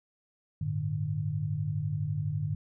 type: chord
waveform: sine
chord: G suspended second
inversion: none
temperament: equal with one note detuned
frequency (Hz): 98 / 110 / 150.09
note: G2 / A2 / D3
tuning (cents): 0 / 0 / +38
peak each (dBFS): -35 / -34 / -31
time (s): 0.61-2.55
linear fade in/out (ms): 5
effects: none